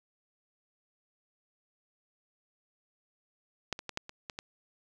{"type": "clicks", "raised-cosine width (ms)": 0.2, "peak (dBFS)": [-14, -23, -20, -15, -26, -21, -21], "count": 7, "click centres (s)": [3.727, 3.791, 3.893, 3.974, 4.094, 4.298, 4.389], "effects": []}